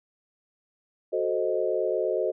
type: chord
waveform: sine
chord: F# diminished seventh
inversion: none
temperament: equal with one note detuned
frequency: 370 / 438.5 / 523.3 / 622.3 Hz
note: F#4 / A4 / C5 / Eb5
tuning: 0 / -6 / 0 / 0 cents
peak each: -29 dBFS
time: 1.12-2.32 s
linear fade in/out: 20 ms
effects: none